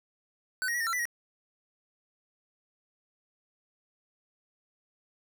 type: tone with pitch steps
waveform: square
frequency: 1510 / 1877 / 1931 / 1823 / 1354 / 1982 / 1894 Hz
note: F#6 / A#6 / B6 / A#6 / E6 / B6 / A#6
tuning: +35 / +11 / -39 / -39 / +46 / +6 / +27 cents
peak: -29 dBFS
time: 0.62-1.054 s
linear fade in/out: 0 ms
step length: 62 ms
effects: none